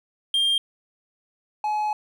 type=tone pair in turn; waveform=triangle; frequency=3200 / 847.6 Hz; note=G7 / G#5; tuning=+35 / +35 cents; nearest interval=octave + major seventh; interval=2300 cents; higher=first; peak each=-17 / -20 dBFS; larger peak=first; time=0.34-0.58 / 1.64-1.93 s; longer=second; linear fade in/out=2 ms; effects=none